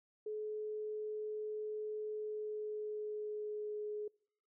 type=tone with pitch glide; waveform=sine; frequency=427.1 to 420.7 Hz; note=G#4 to G#4; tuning=+48 to +22 cents; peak=-38 dBFS; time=0.26-4.08 s; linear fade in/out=5 ms; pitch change=-26 cents; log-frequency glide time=2.1-3.94 s; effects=noise-tail reverb RT60 0.6 s tail -26 dB re dry